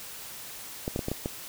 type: clicks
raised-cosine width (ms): 2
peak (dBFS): -16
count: 6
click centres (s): 0.879 / 0.961 / 0.992 / 1.084 / 1.116 / 1.259
effects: white hiss -42 dBFS RMS until 1.48 s